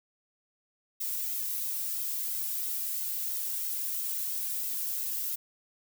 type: noise with flanger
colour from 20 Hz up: violet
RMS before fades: -33 dBFS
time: 1-5.36 s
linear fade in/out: 10 ms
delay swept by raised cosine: 1.7 to 2.32 ms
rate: 3 Hz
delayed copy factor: -0.6
effects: none